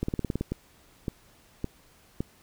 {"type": "two click trains", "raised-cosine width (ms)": 3, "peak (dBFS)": [-15, -16], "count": [8, 4], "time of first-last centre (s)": [[0.03, 0.41], [0.52, 2.205]], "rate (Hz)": [18.4, 1.78], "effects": ["pink hiss -59 dBFS RMS until 2.42 s"]}